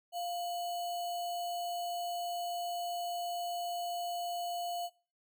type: tone with sample-and-hold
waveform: sine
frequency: 698.5 Hz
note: F5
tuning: in tune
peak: -34 dBFS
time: 0.12-4.9 s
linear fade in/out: 50 ms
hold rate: 3675 Hz
effects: noise-tail reverb RT60 0.4 s tail -22 dB re dry